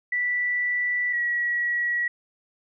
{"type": "tone pair in turn", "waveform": "sine", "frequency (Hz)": [1966, 1922.2], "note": ["B6", "B6"], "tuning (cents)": [-8, -47], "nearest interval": "unison", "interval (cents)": 39, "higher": "first", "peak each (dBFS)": -22, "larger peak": "neither", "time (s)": [[0.12, 1.13], [1.13, 2.08]], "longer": "first", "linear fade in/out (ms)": 5, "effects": []}